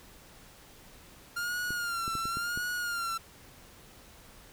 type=tone with vibrato; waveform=45% pulse; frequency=1396.9 Hz; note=F6; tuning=in tune; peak=-31 dBFS; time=1.36-3.18 s; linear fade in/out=10 ms; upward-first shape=sine; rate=0.94 Hz; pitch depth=72 cents each way
type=clicks; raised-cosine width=3 ms; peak=-27 dBFS; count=6; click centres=1.706 / 2.079 / 2.153 / 2.255 / 2.371 / 2.575 s
effects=pink hiss -54 dBFS RMS until 4.52 s